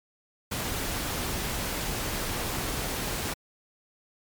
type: noise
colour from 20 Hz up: pink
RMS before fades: -31 dBFS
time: 0.51-3.34 s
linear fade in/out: 10 ms
effects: MP3 96 kbps